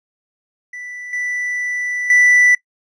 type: tone with level steps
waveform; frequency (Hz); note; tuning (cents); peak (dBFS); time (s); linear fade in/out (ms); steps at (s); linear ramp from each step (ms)
triangle; 1975.5; B6; 0; -27 / -18 / -7; 0.73-2.55; 5; 1.13 / 2.1; 2
effects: noise-tail reverb RT60 0.1 s tail -21 dB re dry + resampled to 22050 Hz